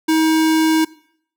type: tone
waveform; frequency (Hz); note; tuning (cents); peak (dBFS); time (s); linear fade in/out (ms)
square; 317.9; D#4; +37; -13; 0.08-0.85; 10
effects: noise-tail reverb RT60 0.6 s tail -20 dB re dry